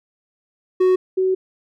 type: tone pair in turn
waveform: triangle / sine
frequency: 370 / 375.6 Hz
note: F#4 / F#4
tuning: 0 / +26 cents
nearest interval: unison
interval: 26 cents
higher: second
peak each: -10 / -15 dBFS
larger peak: first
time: 0.8-0.96 / 1.17-1.35 s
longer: second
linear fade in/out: 10 ms
effects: none